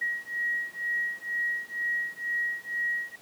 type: beating tone pair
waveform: sine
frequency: 1900 / 1902.1 Hz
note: A#6 / A#6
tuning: +33 / +34 cents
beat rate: 2.1 Hz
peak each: -31 dBFS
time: 0.01-3.16 s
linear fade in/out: 10 ms
effects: pink hiss -53 dBFS RMS until 3.21 s + high-pass 200 Hz 12 dB/octave